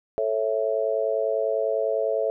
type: chord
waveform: sine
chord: A major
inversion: none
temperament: just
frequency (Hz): 440 / 550 / 660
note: A4 / C#5 / E5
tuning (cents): 0 / -14 / +2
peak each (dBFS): -26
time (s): 0.18-2.3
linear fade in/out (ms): 0
effects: none